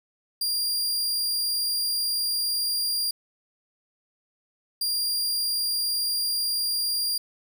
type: tone bursts at uneven times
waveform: sawtooth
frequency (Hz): 4787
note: D8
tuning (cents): +32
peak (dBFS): -21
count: 2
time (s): 0.41-3.11 / 4.81-7.18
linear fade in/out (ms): 5
effects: none